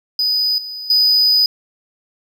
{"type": "tone with level steps", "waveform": "triangle", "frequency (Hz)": 4978, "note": "D#8", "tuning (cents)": 0, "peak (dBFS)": [-13, -25, -9], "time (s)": [0.19, 1.46], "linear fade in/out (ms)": 2, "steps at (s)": [0.58, 0.9], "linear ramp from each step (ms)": 2, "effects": []}